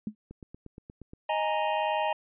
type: tone with exponential decay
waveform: sine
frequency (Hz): 212.7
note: G#3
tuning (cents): +42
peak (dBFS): -26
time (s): 0.07-0.15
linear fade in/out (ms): 2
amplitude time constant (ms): 16
type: click train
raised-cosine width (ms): 3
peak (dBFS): -31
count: 8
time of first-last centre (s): 0.31-1.134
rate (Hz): 8.49
type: chord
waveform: square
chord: D# suspended fourth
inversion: none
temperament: equal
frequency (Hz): 622.3 / 830.6 / 932.3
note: D#5 / G#5 / A#5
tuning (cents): 0 / 0 / 0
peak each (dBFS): -31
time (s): 1.29-2.13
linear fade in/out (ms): 5
effects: resampled to 8000 Hz